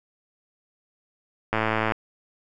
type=click train; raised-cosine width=0.5 ms; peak=-8 dBFS; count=44; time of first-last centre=1.53-1.921 s; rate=110 Hz; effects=none